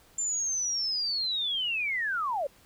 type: linear sweep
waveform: sine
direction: down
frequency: 7270 to 520 Hz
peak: -27 dBFS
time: 0.18-2.47 s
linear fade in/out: 5 ms
effects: pink hiss -59 dBFS RMS until 2.65 s